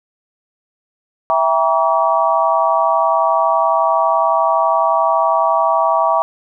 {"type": "chord", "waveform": "sine", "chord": "E diminished seventh", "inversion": "none", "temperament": "just", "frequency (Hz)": [659.3, 791.1, 949.3, 1139.2], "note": ["E5", "G5", "Bb5", "Db6"], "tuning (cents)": [0, 16, 31, 47], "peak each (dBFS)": [-16, -19, -17, -17], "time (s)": [1.3, 6.22], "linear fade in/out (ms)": 0, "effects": []}